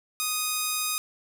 5% pulse tone, 1244 Hz, D#6, 1 cent flat, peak -14 dBFS, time 0.2-0.98 s, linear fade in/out 0 ms, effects none

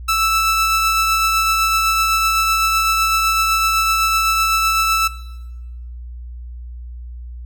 sawtooth tone with tremolo, 1318.5 Hz, E6, in tune, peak -10 dBFS, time 0.08-5.08 s, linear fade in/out 10 ms, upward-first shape triangle, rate 7.9 Hz, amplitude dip 30%, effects noise-tail reverb RT60 1.0 s tail -17 dB re dry + added 60 Hz sine -29 dBFS peak until 7.45 s

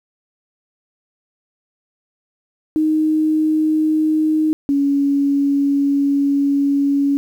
sine tone pair in turn, 311.1 / 281 Hz, D#4 / C#4, 0 / +24 cents, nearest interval major second, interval 176 cents, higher first, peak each -13 dBFS, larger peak neither, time 2.76-4.53 / 4.69-7.17 s, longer second, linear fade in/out 0 ms, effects 8-bit

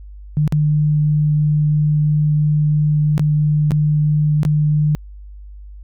sine tone with dropouts, 150.5 Hz, D3, 43 cents sharp, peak -12 dBFS, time 0.37-4.95 s, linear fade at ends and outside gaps 0 ms, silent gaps 0.477-0.524 / 3.179-3.195 / 3.708-3.718 / 4.432-4.451 s, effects added 50 Hz sine -33 dBFS peak until 5.83 s

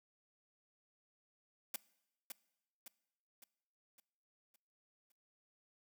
white noise with echo, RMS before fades -40 dBFS, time 1.74-1.76 s, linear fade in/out 2 ms, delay 560 ms, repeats 6, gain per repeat -6 dB, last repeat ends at 5.12 s, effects noise-tail reverb RT60 0.9 s tail -22 dB re dry + high-pass 150 Hz 12 dB/octave

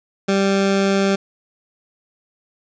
20% pulse tone, 196 Hz, G3, in tune, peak -10 dBFS, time 0.28-1.16 s, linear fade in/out 10 ms, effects resampled to 16000 Hz + 8-bit

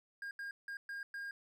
triangle tone bursts at uneven times, 1617 Hz, G#6, 47 cents flat, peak -39 dBFS, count 5, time 0.22-0.31 / 0.39-0.51 / 0.68-0.77 / 0.89-1.03 / 1.14-1.31 s, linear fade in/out 2 ms, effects none

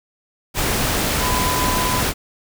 sine tone in noise, 1003 Hz, B5, 26 cents sharp, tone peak -22 dBFS, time 1.19-2.03 s, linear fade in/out 50 ms, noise pink, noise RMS -20 dBFS, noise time 0.54-2.14 s, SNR -5 dB, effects none

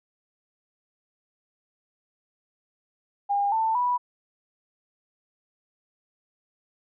sine tone with pitch steps, 807 / 890.3 / 982.1 Hz, G#5 / A5 / B5, -50 / +20 / -10 cents, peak -21 dBFS, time 3.29-3.98 s, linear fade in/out 20 ms, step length 230 ms, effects none

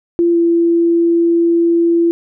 sine tone with pitch glide, 342.2 to 338.1 Hz, F4 to E4, -35 to +44 cents, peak -9 dBFS, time 0.19-2.11 s, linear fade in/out 0 ms, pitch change -21 cents, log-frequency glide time 0.32-0.37 s, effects none

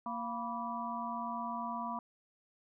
harmonic tone with a mistuned harmonic, 232.1 Hz, A#3, 7 cents flat, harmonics 1 / 3 / 4 / 5, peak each -42 / -43 / -39 / -42 dBFS, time 0.06-1.99 s, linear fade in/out 2 ms, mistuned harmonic 4, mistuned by +93 cents, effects none

